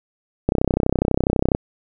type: click train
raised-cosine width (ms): 2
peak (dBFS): -3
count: 35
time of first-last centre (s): 0.49-1.549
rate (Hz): 32.1
effects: none